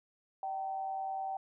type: tone with amplitude modulation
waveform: sine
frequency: 770 Hz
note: G5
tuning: 31 cents flat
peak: -32 dBFS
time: 0.43-1.37 s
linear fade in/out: 2 ms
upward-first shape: sine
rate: 150 Hz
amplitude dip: 50%
effects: none